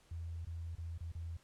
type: tone with dropouts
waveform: sine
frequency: 83.4 Hz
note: E2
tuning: 21 cents sharp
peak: -40 dBFS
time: 0.11-1.37 s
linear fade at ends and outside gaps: 5 ms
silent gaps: 0.45-0.469 / 0.753-0.781 / 0.979-1.006 / 1.119-1.15 s
effects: pink hiss -68 dBFS RMS until 1.43 s + low-pass 10000 Hz 12 dB/octave